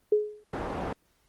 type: tone with exponential decay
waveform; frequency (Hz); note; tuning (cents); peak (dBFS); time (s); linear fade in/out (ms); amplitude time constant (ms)
sine; 421.5; G#4; +26; -16; 0.12-0.44; 5; 69
type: low-pass noise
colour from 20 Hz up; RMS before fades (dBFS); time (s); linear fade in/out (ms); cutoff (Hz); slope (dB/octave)
white; -33; 0.53-0.93; 5; 820; 12
effects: pink hiss -69 dBFS RMS until 1.28 s + Opus 24 kbps